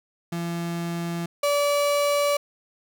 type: tone pair in turn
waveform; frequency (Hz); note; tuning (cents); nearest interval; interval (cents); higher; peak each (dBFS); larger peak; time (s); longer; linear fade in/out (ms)
35% pulse; 170 / 576.5; F3 / D5; -46 / -32; octave + major sixth; 2114; second; -25 / -18; second; 0.32-1.26 / 1.43-2.37; neither; 5
effects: none